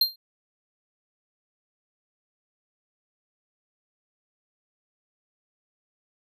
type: tone with exponential decay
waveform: square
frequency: 4186 Hz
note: C8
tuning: in tune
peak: -15 dBFS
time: 0.01-0.16 s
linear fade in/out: 5 ms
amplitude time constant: 32 ms
effects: none